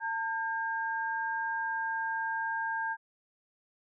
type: tone pair together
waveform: sine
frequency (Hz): 900.2 / 1604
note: A5 / G6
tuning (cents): +39 / +39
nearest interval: minor seventh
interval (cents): 1000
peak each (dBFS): -33 / -33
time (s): 0-2.97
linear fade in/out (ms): 50
effects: none